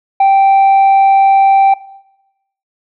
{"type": "tone with tanh clipping", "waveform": "sine", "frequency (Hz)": 782, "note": "G5", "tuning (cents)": -4, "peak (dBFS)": -6, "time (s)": [0.2, 1.74], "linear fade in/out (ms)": 5, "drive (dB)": 2, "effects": ["noise-tail reverb RT60 0.9 s tail -19 dB re dry"]}